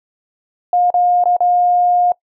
sine tone with dropouts, 712 Hz, F5, 33 cents sharp, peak -10 dBFS, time 0.73-2.12 s, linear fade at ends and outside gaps 2 ms, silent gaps 0.903-0.941 / 1.239-1.256 / 1.366-1.405 s, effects noise-tail reverb RT60 0.1 s tail -23 dB re dry

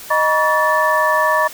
sine tone cluster, 620 / 962 / 1133 / 1758 Hz, D#5 / B5 / C#6 / A6, -6 / -46 / +37 / -2 cents, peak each -18 dBFS, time 0.1-1.48 s, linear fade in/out 10 ms, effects white hiss -35 dBFS RMS until 1.53 s

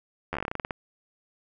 slowing click train, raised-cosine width 0.5 ms, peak -15 dBFS, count 14, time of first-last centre 0.33-0.708 s, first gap 11 ms, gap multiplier 1.15, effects none

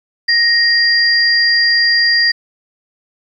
sine tone pair together, 1871 / 4786 Hz, A#6 / D8, +6 / +32 cents, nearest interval octave + major third, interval 1626 cents, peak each -12 dBFS, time 0.28-2.32 s, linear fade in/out 10 ms, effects 8-bit

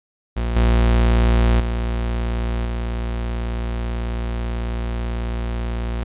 40% pulse tone with level steps, 58.27 Hz, A#1, in tune, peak -19 / -12 / -19 / -21 dBFS, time 0.36-6.04 s, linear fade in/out 10 ms, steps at 0.56 / 1.6 / 2.65 s, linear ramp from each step 2 ms, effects resampled to 8000 Hz

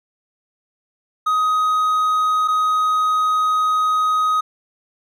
triangle tone pair in turn, 1256 / 1256 Hz, D#6 / D#6, +16 / +16 cents, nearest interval unison, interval 0 cents, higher neither, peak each -13 dBFS, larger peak neither, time 1.26-2.48 / 2.48-4.41 s, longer second, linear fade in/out 10 ms, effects none

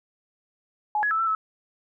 sine tone with pitch steps, 844 / 1682 / 1313 / 1339 / 1299 Hz, G#5 / G#6 / E6 / E6 / E6, +28 / +22 / -7 / +27 / -26 cents, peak -21 dBFS, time 0.95-1.35 s, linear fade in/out 2 ms, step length 80 ms, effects none

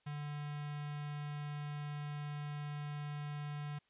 square tone with notch filter, 147.1 Hz, D3, 3 cents sharp, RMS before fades -42 dBFS, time 0.06-3.79 s, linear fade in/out 10 ms, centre 400 Hz, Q 1.1, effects white hiss -75 dBFS RMS until 3.89 s + resampled to 8000 Hz

